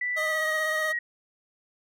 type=tone with pitch glide; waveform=sine; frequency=1975.5 to 1897.2 Hz; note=B6 to A#6; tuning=0 to +30 cents; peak=-26 dBFS; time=0.01-0.99 s; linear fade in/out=5 ms; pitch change=-70 cents; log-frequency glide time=0.24-0.46 s
type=tone with vibrato; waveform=25% pulse; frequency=622.3 Hz; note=D#5; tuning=in tune; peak=-25 dBFS; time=0.16-0.93 s; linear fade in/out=20 ms; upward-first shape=triangle; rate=16 Hz; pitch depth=26 cents each way
effects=none